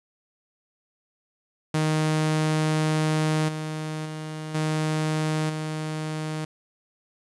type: tone with level steps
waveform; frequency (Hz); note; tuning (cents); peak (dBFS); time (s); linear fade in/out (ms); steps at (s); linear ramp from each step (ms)
sawtooth; 155.56; D#3; 0; -17 / -25 / -28 / -19 / -24; 1.74-6.45; 5; 3.48 / 4.05 / 4.54 / 5.49; 10
effects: resampled to 24000 Hz + 9-bit